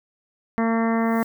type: harmonic tone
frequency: 227.4 Hz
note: A#3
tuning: 43 cents flat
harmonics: 1 / 2 / 3 / 4 / 5 / 6 / 7 / 8 / 9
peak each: -20 / -28 / -28 / -31 / -31 / -36 / -39 / -34 / -37 dBFS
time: 0.58-1.23 s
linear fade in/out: 0 ms
type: noise with exponential growth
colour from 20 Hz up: violet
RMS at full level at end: -38 dBFS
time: 0.85-1.24 s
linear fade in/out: 5 ms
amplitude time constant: 83 ms
effects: none